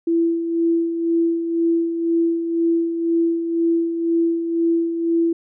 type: tone with tremolo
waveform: sine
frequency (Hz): 334.1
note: E4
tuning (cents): +23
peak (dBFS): -14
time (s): 0.07-5.33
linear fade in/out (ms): 5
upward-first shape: sine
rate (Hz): 2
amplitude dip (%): 55
effects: none